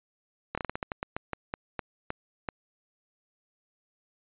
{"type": "slowing click train", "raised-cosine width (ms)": 0.5, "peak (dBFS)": -16, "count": 15, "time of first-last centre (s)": [0.55, 2.488], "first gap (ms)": 26, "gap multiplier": 1.23, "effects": ["resampled to 8000 Hz"]}